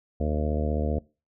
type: harmonic tone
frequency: 75.5 Hz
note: D2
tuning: 48 cents sharp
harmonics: 1 / 2 / 3 / 4 / 5 / 6 / 7 / 8 / 9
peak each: -26 / -34 / -31 / -36 / -39 / -34 / -35 / -39 / -38 dBFS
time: 0.2-0.99 s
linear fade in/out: 5 ms
effects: noise-tail reverb RT60 0.3 s tail -22 dB re dry